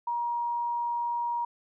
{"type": "tone", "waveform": "sine", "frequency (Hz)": 949, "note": "A#5", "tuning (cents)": 31, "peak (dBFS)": -27, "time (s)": [0.07, 1.45], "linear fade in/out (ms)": 5, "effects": []}